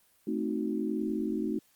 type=chord; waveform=sine; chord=A diminished seventh; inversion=none; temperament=equal; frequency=220 / 261.6 / 311.1 / 370 Hz; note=A3 / C4 / Eb4 / Gb4; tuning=0 / 0 / 0 / 0 cents; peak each=-33 / -36 / -33 / -36 dBFS; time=0.27-1.59 s; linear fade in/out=5 ms; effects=white hiss -66 dBFS RMS until 1.75 s + Opus 24 kbps